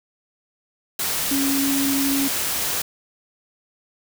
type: tone in noise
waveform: sine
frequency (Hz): 275.7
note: C#4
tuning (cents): -9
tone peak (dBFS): -20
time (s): 1.31-2.28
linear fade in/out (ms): 5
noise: white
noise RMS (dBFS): -24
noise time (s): 0.99-2.82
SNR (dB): +1
effects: none